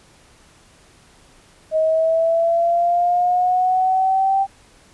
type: linear sweep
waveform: sine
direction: up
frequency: 628 to 784 Hz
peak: -14 dBFS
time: 1.71-4.47 s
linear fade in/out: 50 ms
effects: pink hiss -51 dBFS RMS until 4.93 s + resampled to 24000 Hz